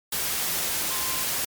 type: tone in noise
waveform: sine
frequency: 1046.5 Hz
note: C6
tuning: in tune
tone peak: -36 dBFS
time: 0.9-1.24 s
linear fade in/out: 5 ms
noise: white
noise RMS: -27 dBFS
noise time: 0.12-1.45 s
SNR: -12 dB
effects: MP3 96 kbps